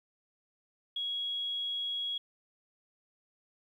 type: tone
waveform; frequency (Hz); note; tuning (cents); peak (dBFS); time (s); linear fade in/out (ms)
sine; 3320; G#7; -1; -32; 0.96-2.18; 5
effects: 11-bit